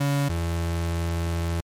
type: tone pair in turn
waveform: 35% pulse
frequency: 141.5 / 84.14 Hz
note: C#3 / E2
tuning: +36 / +36 cents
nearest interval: major sixth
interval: 900 cents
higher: first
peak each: -19 / -22 dBFS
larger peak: first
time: 0-0.29 / 0.29-1.61 s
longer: second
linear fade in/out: 10 ms
effects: MP3 64 kbps